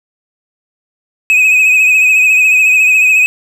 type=tone with vibrato; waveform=triangle; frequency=2532 Hz; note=D#7; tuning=30 cents sharp; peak=-4 dBFS; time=1.3-3.26 s; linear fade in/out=0 ms; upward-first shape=triangle; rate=14 Hz; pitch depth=51 cents each way; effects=none